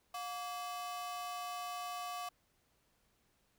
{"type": "ring-modulated tone", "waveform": "45% pulse", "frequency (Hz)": 932.3, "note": "A#5", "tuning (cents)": 0, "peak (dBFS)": -37, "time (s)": [0.14, 2.29], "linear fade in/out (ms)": 5, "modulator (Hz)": 217, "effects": ["pink hiss -75 dBFS RMS until 3.58 s"]}